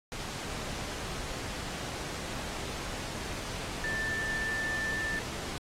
sine tone in noise, 1770 Hz, A6, 10 cents sharp, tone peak -31 dBFS, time 3.84-5.19 s, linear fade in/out 0 ms, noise pink, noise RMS -38 dBFS, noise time 0.12-5.58 s, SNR +4 dB, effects low-pass 8000 Hz 12 dB/octave + AAC 48 kbps

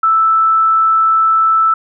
sine tone, 1318.5 Hz, E6, in tune, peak -8 dBFS, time 0.03-1.74 s, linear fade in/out 5 ms, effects none

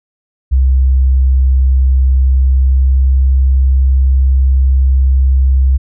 sine tone with pitch glide, 65.41 to 65.98 Hz, C2 to C2, 0 to +15 cents, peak -6 dBFS, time 0.51-5.78 s, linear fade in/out 20 ms, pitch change +15 cents, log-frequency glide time 2.15-3.17 s, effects none

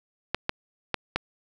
clicks, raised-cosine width 0.3 ms, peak -8 dBFS, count 4, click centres 0.346 / 0.494 / 0.943 / 1.16 s, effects none

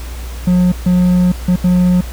triangle tone bursts at uneven times, 180 Hz, F#3, 47 cents flat, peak -6 dBFS, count 4, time 0.47-0.72 / 0.86-1.32 / 1.48-1.56 / 1.64-2.01 s, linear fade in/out 5 ms, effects added 60 Hz sine -23 dBFS peak until 2.12 s + pink hiss -34 dBFS RMS until 2.12 s

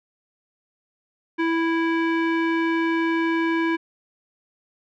square tone with low-pass filter, 329.6 Hz, E4, in tune, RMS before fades -22 dBFS, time 1.38-3.77 s, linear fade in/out 20 ms, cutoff 2100 Hz, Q 2.3, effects none

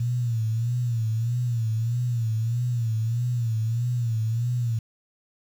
sine tone with vibrato, 116.54 Hz, A#2, in tune, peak -22 dBFS, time 0-4.79 s, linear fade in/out 5 ms, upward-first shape sine, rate 1.6 Hz, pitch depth 92 cents each way, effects 8-bit

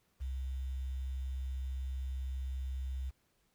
sine tone with quantisation, 65.41 Hz, C2, in tune, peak -35 dBFS, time 0.2-3.11 s, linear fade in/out 20 ms, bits 10, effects pink hiss -75 dBFS RMS until 3.54 s

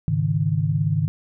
sine chord, Ab suspended fourth, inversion none, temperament equal with one note detuned, 103.83 / 137.87 / 155.56 Hz, Ab2 / Db3 / Eb3, 0 / -9 / 0 cents, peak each -24 / -24 / -21 dBFS, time 0.08-1.08 s, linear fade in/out 0 ms, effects none

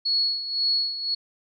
sine tone with tremolo, 4361 Hz, C#8, 29 cents flat, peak -19 dBFS, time 0.05-1.15 s, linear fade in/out 10 ms, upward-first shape sine, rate 1.9 Hz, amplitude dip 70%, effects none

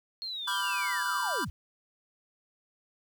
sine linear sweep, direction down, 4303 to 46.25 Hz, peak -34 dBFS, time 0.22-1.5 s, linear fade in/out 0 ms
square chord, G dominant seventh, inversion first, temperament equal, 987.8 / 1174.7 / 1396.9 / 1568 Hz, B5 / D6 / F6 / G6, 0 / 0 / 0 / 0 cents, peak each -34 / -37 / -38 / -35 dBFS, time 0.47-1.45 s, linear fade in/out 10 ms
effects 10-bit

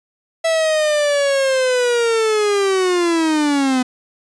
45% pulse linear sweep, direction down, 659.3 to 250 Hz, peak -14 dBFS, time 0.44-3.83 s, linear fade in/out 10 ms, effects resampled to 22050 Hz

